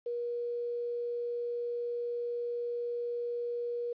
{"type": "tone with quantisation", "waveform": "sine", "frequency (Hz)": 478, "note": "A#4", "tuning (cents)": 43, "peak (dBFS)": -32, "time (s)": [0.06, 3.93], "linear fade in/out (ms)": 5, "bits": 10, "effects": ["resampled to 11025 Hz"]}